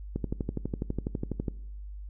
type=click train; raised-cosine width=3 ms; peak=-17 dBFS; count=17; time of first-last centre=0.16-1.482 s; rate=12.1 Hz; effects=noise-tail reverb RT60 0.8 s tail -21 dB re dry + added 50 Hz sine -38 dBFS peak until 2.09 s